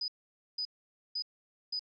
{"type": "tone bursts", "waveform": "sine", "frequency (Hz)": 4978, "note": "D#8", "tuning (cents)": 0, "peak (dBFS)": -32, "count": 4, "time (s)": [0.01, 1.794], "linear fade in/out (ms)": 5, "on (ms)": 71, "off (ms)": 500, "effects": []}